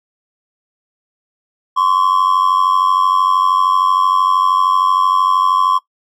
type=ring-modulated tone; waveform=triangle; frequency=1083 Hz; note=C#6; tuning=41 cents flat; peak=-6 dBFS; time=1.76-5.79 s; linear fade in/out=20 ms; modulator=46.5 Hz; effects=noise-tail reverb RT60 0.1 s tail -17 dB re dry